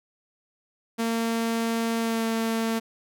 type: tone with pitch glide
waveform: sawtooth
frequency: 228.6 to 225.8 Hz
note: A#3 to A3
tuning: -34 to +45 cents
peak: -20 dBFS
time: 0.98-2.8 s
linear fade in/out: 20 ms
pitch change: -21 cents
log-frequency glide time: 1.99-2.25 s
effects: none